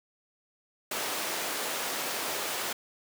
pink high-pass noise, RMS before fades -33 dBFS, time 0.91-2.73 s, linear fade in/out 5 ms, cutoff 440 Hz, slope 12 dB/octave, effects none

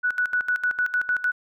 sine tone with tremolo, 1477 Hz, F#6, 3 cents flat, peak -19 dBFS, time 0.03-1.32 s, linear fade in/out 20 ms, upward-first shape square, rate 6.6 Hz, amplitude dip 80%, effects none

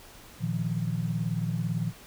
sine chord, Bb suspended fourth, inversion none, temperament equal with one note detuned, 116.54 / 155.56 / 173.71 Hz, Bb2 / Eb3 / F3, 0 / 0 / -9 cents, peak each -31 dBFS, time 0.39-1.93 s, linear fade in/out 50 ms, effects pink hiss -50 dBFS RMS until 2.06 s

